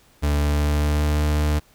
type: tone with pitch glide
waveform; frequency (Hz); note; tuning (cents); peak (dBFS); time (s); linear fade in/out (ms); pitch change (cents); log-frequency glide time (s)
40% pulse; 73.2 to 75; D2 to D2; -5 to +37; -17; 0.22-1.6; 20; +42; 0.37-1.21
effects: pink hiss -56 dBFS RMS until 1.74 s